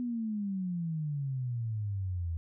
sine exponential sweep, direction down, 249.1 to 81.2 Hz, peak -31 dBFS, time 0-2.37 s, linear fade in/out 0 ms, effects none

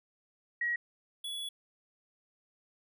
sine / square tone pair in turn, 1905 / 3394 Hz, A#6 / G#7, +37 / +37 cents, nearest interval minor seventh, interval 1000 cents, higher second, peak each -29 / -37 dBFS, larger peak first, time 0.61-0.76 / 1.24-1.49 s, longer second, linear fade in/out 5 ms, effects none

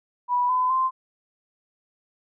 sine tone with pitch steps, 981 / 1010.9 / 1041.7 Hz, B5 / B5 / C6, -12 / +40 / -8 cents, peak -19 dBFS, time 0.28-0.91 s, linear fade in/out 50 ms, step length 210 ms, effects none

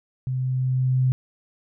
sine tone with level ramp, 129 Hz, C3, 24 cents flat, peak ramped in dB -23 to -16 dBFS, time 0.27-1.12 s, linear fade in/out 0 ms, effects none

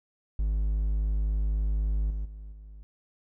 triangle tone with level steps, 51.9 Hz, G#1, in tune, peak -22 / -27 / -37 / -41 dBFS, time 0.39-2.83 s, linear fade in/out 0 ms, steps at 2.1 / 2.25 / 2.52 s, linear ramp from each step 5 ms, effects none

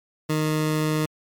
20% pulse tone, 154.7 Hz, D#3, 10 cents flat, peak -16 dBFS, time 0.29-1.06 s, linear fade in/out 10 ms, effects MP3 96 kbps

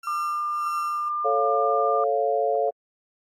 35% pulse tone with tremolo, 1362 Hz, F6, 44 cents flat, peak -32 dBFS, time 0.03-1.09 s, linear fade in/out 5 ms, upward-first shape sine, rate 1.7 Hz, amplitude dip 80%
sine tone, 1198 Hz, D6, 34 cents sharp, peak -24 dBFS, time 0.07-2.04 s, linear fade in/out 2 ms
sine chord, A augmented, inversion none, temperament equal, 440 / 554.4 / 698.5 Hz, A4 / C#5 / E#5, 0 / 0 / 0 cents, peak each -25 / -25 / -24 dBFS, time 1.24-2.71 s, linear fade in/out 20 ms
effects AAC 48 kbps

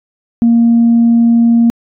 sine tone, 233.1 Hz, A#3, in tune, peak -4 dBFS, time 0.42-1.7 s, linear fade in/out 0 ms, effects tanh soft clip ceiling -2 dBFS

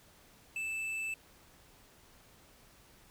sine tone with tanh clipping, 2637 Hz, E7, in tune, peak -36 dBFS, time 0.56-1.14 s, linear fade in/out 2 ms, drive 8 dB, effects pink hiss -61 dBFS RMS until 3.1 s

